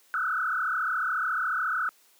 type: tone with frequency modulation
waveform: sine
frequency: 1396.9 Hz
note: F6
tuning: in tune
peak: -25 dBFS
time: 0.14-1.89 s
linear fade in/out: 0 ms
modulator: 34.1 Hz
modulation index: 3.9
effects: white hiss -61 dBFS RMS until 2.19 s + high-pass 300 Hz 12 dB/octave